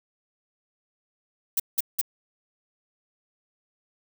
violet noise bursts, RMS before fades -23 dBFS, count 3, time 1.57-2.014 s, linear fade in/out 5 ms, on 28 ms, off 180 ms, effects none

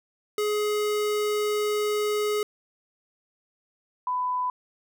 square / sine tone pair in turn, 420 / 998.9 Hz, G#4 / B5, +19 / +19 cents, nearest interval octave + minor third, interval 1500 cents, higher second, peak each -24 dBFS, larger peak neither, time 0.38-2.43 / 4.07-4.5 s, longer first, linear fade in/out 2 ms, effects none

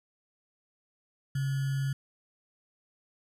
sine tone with sample-and-hold, 136.3 Hz, C#3, 29 cents flat, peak -27 dBFS, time 1.35-1.93 s, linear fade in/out 5 ms, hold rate 1575 Hz, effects resampled to 32000 Hz

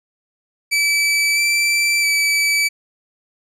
sawtooth tone with pitch steps, 2307 / 2335 / 2302 Hz, D7 / D7 / D7, -31 / -11 / -35 cents, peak -11 dBFS, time 0.71-2.69 s, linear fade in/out 20 ms, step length 660 ms, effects low-pass 11000 Hz 12 dB/octave

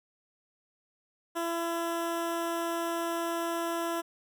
15% pulse tone with notch filter, 336.6 Hz, E4, 36 cents sharp, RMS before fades -32 dBFS, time 1.35-4.02 s, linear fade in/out 20 ms, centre 4400 Hz, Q 1.5, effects none

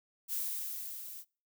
violet noise with level ramp, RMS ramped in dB -34 to -47 dBFS, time 0.28-1.25 s, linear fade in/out 50 ms, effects noise-tail reverb RT60 0.4 s tail -26 dB re dry

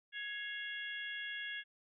harmonic tone with a mistuned harmonic, 556 Hz, C#5, 5 cents sharp, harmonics 3 / 4 / 5 / 6, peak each -42 / -48 / -48 / -47 dBFS, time 0.12-1.64 s, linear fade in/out 50 ms, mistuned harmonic 4, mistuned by -58 cents, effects none

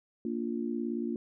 sine chord, Bb major, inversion none, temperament just, 233.1 / 291.4 / 349.6 Hz, Bb3 / D4 / F4, 0 / -13 / +2 cents, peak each -33 / -37 / -36 dBFS, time 0.25-1.16 s, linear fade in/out 2 ms, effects none

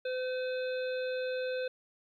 harmonic tone, 510 Hz, C5, 44 cents flat, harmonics 1 / 3 / 5 / 7 / 8, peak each -32 / -42 / -46 / -49 / -50 dBFS, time 0.05-1.68 s, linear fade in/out 5 ms, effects 12-bit

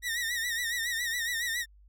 sawtooth tone with vibrato, 1885 Hz, A#6, 19 cents sharp, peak -26 dBFS, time 0.02-1.66 s, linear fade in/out 50 ms, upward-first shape sine, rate 7.2 Hz, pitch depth 81 cents each way, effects added 50 Hz sine -54 dBFS peak until 1.88 s

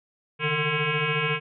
sine tone with frequency modulation, 1348 Hz, E6, 38 cents sharp, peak -22 dBFS, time 0.39-1.4 s, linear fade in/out 50 ms, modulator 298 Hz, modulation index 4.9, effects none

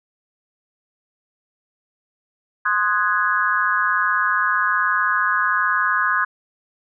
sine chord, Ab dominant seventh, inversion first, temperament equal, 1046.5 / 1244.5 / 1480 / 1661.2 Hz, C6 / Eb6 / Gb6 / Ab6, 0 / 0 / 0 / 0 cents, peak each -23 / -22 / -22 / -21 dBFS, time 2.65-6.25 s, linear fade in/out 10 ms, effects none

